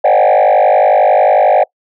sine tone with frequency modulation, 670 Hz, E5, 28 cents sharp, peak -3 dBFS, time 0.04-1.64 s, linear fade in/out 10 ms, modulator 51.1 Hz, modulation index 2.6, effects noise-tail reverb RT60 0.1 s tail -25 dB re dry + tanh soft clip ceiling -5 dBFS

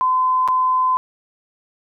sine tone with dropouts, 1023 Hz, C6, 39 cents flat, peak -14 dBFS, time 0.01-0.97 s, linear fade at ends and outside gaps 0 ms, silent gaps 0.477-0.485 s, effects none

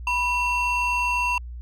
triangle ring-modulated tone, 1848 Hz, A#6, 16 cents flat, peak -16 dBFS, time 0.07-1.38 s, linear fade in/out 2 ms, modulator 869 Hz, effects added 60 Hz sine -33 dBFS peak until 1.61 s

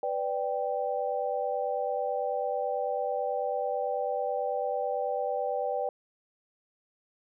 sine chord, G major, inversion first, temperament equal with one note detuned, 498.2 / 587.3 / 784 Hz, B4 / D5 / G5, +15 / 0 / 0 cents, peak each -32 dBFS, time 0.03-5.89 s, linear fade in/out 2 ms, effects none

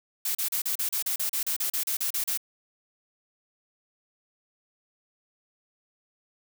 blue noise bursts, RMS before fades -28 dBFS, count 16, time 0.25-2.375 s, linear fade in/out 5 ms, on 100 ms, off 35 ms, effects none

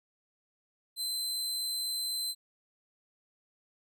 sawtooth tone, 4072 Hz, C8, 48 cents flat, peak -29 dBFS, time 0.96-2.35 s, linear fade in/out 50 ms, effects none

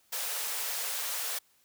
white high-pass noise, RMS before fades -34 dBFS, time 0.12-1.39 s, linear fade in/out 10 ms, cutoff 440 Hz, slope 96 dB/octave, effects white hiss -67 dBFS RMS until 1.64 s + high-pass 60 Hz 12 dB/octave

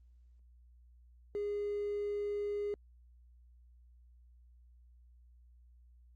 triangle tone with hard clipping, 410.8 Hz, G#4, 19 cents flat, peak -34 dBFS, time 1.35-2.74 s, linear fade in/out 0 ms, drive 4 dB, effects added 60 Hz sine -58 dBFS peak until 6.15 s + Opus 32 kbps

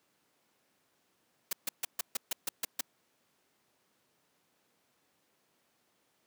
white noise bursts, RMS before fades -32 dBFS, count 9, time 1.51-2.81 s, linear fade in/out 5 ms, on 20 ms, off 140 ms, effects pink hiss -73 dBFS RMS until 6.26 s + high-pass 200 Hz 12 dB/octave

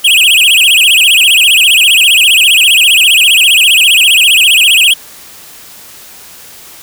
square tone with vibrato, 2872 Hz, F7, 48 cents sharp, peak -4 dBFS, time 0.04-4.94 s, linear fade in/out 10 ms, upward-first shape sine, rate 15 Hz, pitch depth 260 cents each way, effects white hiss -33 dBFS RMS until 6.82 s

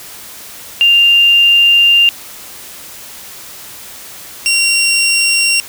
sine / 20% pulse tone pair in turn, 2794 / 2752 Hz, F7 / F7, 0 / -26 cents, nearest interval unison, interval 26 cents, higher first, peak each -5 dBFS, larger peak neither, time 0.81-2.09 / 4.46-5.6 s, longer first, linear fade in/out 0 ms, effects white hiss -32 dBFS RMS until 5.68 s

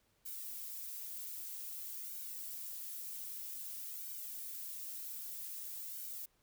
violet noise with flanger, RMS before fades -45 dBFS, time 0.25-6.26 s, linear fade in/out 10 ms, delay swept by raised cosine 1.3 to 4.9 ms, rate 0.52 Hz, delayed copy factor +0.8, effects pink hiss -75 dBFS RMS until 6.42 s

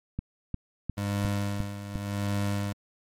click train, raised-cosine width 5 ms, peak -18 dBFS, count 6, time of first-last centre 0.19-1.957 s, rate 2.83 Hz
25% pulse tone with tremolo, 101.1 Hz, G#2, 46 cents flat, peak -22 dBFS, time 0.97-2.73 s, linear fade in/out 10 ms, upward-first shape sine, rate 0.87 Hz, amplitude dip 70%
effects MP3 64 kbps

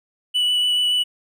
triangle tone with vibrato, 2960 Hz, F#7, in tune, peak -15 dBFS, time 0.34-1.04 s, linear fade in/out 20 ms, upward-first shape sine, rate 7 Hz, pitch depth 11 cents each way, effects none

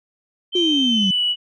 sine tone with pitch glide, 3113 to 2943 Hz, G7 to F#7, -13 to -10 cents, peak -16 dBFS, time 0.52-1.36 s, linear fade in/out 50 ms, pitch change -97 cents, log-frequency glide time 0.85-1.22 s
sine exponential sweep, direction down, 370 to 184.6 Hz, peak -16 dBFS, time 0.55-1.11 s, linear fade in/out 5 ms
effects tanh soft clip ceiling -10 dBFS

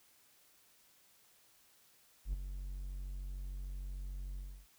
triangle tone with ADSR envelope, 46.67 Hz, F#1, 16 cents sharp, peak -29 dBFS, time 2.25-4.67 s, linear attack 82 ms, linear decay 15 ms, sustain -9 dB, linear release 300 ms, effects white hiss -67 dBFS RMS until 4.78 s

